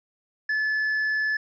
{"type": "tone with tanh clipping", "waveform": "sine", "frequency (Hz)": 1729, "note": "A6", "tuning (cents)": -31, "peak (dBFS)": -23, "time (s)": [0.49, 1.37], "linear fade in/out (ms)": 5, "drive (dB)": 3, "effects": ["resampled to 16000 Hz"]}